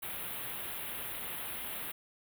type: band-stop noise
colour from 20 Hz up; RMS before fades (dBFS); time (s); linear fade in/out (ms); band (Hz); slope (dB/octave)
white; -40; 0.02-1.92; 10; 3600 to 10000; 48
effects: none